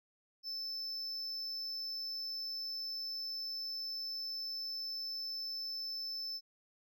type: tone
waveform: triangle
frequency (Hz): 5274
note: E8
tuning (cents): 0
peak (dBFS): -37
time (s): 0.43-6.41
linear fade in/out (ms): 50
effects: none